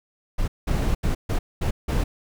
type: noise bursts at uneven times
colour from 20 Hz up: brown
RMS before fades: -22 dBFS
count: 6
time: 0.38-0.48 / 0.67-0.95 / 1.03-1.15 / 1.29-1.39 / 1.61-1.71 / 1.88-2.04 s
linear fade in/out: 10 ms
effects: none